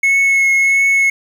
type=tone with vibrato; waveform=triangle; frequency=2187 Hz; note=C#7; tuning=24 cents flat; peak=-8 dBFS; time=0.03-1.1 s; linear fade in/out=5 ms; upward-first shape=triangle; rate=1.5 Hz; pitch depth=16 cents each way; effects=7-bit